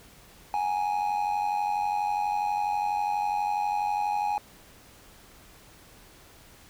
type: tone with amplitude modulation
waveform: triangle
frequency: 831 Hz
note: G#5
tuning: 1 cent sharp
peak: -20 dBFS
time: 0.54-4.38 s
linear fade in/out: 0 ms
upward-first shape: sine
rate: 92.2 Hz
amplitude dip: 65%
effects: pink hiss -53 dBFS RMS until 6.69 s